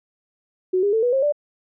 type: tone with pitch steps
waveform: sine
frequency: 370 / 405.8 / 445.1 / 488.2 / 535.5 / 587.3 Hz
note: F#4 / G#4 / A4 / B4 / C5 / D5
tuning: 0 / -40 / +20 / -20 / +40 / 0 cents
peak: -16 dBFS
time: 0.73-1.324 s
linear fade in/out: 10 ms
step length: 99 ms
effects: none